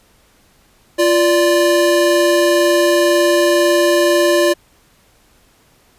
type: tone pair together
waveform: square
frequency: 346.6 / 585 Hz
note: F4 / D5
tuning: -13 / -7 cents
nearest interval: major sixth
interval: 906 cents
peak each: -14 dBFS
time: 0.98-4.54 s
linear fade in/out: 20 ms
effects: pink hiss -53 dBFS RMS until 5.98 s + resampled to 32000 Hz